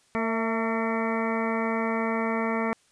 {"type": "harmonic tone with a mistuned harmonic", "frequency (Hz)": 226.4, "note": "A3", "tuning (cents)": 50, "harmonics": [1, 2, 3, 4, 5, 6, 8, 9, 10], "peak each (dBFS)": [-28, -31, -33, -34, -35, -36, -37, -38, -38], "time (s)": [0.15, 2.73], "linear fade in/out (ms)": 0, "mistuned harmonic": 3, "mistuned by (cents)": -39, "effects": ["white hiss -63 dBFS RMS until 2.91 s", "resampled to 22050 Hz"]}